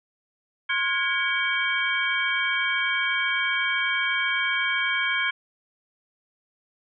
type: tone cluster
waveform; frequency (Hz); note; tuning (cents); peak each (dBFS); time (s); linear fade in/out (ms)
sine; 1063 / 1436 / 1648 / 2262 / 3174; C6 / F6 / G#6 / C#7 / G7; +27 / +48 / -14 / +34 / +21; -32 / -30 / -27 / -26 / -30; 0.69-5.31; 10
effects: none